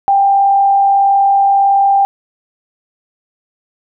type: tone with frequency modulation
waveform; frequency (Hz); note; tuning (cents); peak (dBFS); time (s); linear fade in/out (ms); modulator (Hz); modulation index
sine; 792; G5; +18; -7; 0.08-2.05; 0; 41.6; 0.27
effects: none